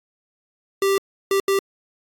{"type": "tone bursts at uneven times", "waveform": "square", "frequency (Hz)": 392, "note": "G4", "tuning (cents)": 0, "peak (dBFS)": -17, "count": 3, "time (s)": [[0.82, 0.98], [1.31, 1.4], [1.48, 1.59]], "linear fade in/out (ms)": 2, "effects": ["AAC 64 kbps"]}